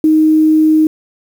sine tone with quantisation, 312.2 Hz, D#4, 6 cents sharp, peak -6 dBFS, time 0.04-0.87 s, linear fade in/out 2 ms, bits 6, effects none

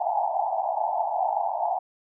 white band-pass noise, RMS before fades -26 dBFS, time 0-1.79 s, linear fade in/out 10 ms, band 660 to 890 Hz, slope 96 dB/octave, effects none

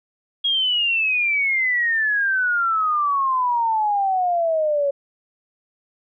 sine exponential sweep, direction down, 3304 to 554.4 Hz, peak -17 dBFS, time 0.44-4.91 s, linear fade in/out 10 ms, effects none

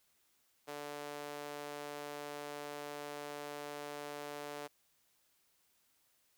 sawtooth tone with high-pass filter, 146.2 Hz, D3, 7 cents flat, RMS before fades -45 dBFS, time 0.67-4.68 s, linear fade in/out 20 ms, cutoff 490 Hz, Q 1.4, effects white hiss -74 dBFS RMS until 6.37 s

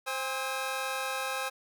20% pulse tone cluster, 525 / 808 / 1288 Hz, C5 / G#5 / E6, +6 / -48 / -41 cents, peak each -31 dBFS, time 0.06-1.5 s, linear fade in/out 20 ms, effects none

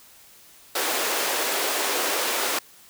pink high-pass noise, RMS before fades -25 dBFS, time 0.75-2.59 s, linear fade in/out 5 ms, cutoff 370 Hz, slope 24 dB/octave, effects white hiss -51 dBFS RMS until 2.89 s

